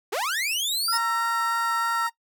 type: linear sweep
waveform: sawtooth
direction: up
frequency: 344.1 to 5320 Hz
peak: -21 dBFS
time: 0.12-0.98 s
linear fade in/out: 10 ms
type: tone with vibrato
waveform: sine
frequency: 1353 Hz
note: E6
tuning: 45 cents sharp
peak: -24 dBFS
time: 0.88-2.07 s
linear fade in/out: 5 ms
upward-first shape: sine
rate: 3.2 Hz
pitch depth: 17 cents each way
type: tone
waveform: 30% pulse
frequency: 930 Hz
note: A#5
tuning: 4 cents flat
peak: -24 dBFS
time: 0.92-2.1 s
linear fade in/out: 20 ms
effects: noise-tail reverb RT60 0.1 s tail -20 dB re dry